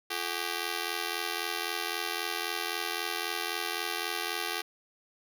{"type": "ring-modulated tone", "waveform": "5% pulse", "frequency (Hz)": 392, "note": "G4", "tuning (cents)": 0, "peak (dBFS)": -17, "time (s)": [0.1, 4.62], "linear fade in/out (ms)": 10, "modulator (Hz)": 41.9, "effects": []}